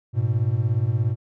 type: beating tone pair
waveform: triangle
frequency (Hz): 105 / 122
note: G#2 / B2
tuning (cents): +19 / -21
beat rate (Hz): 17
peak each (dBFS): -20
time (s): 0.13-1.16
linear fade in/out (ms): 50
effects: none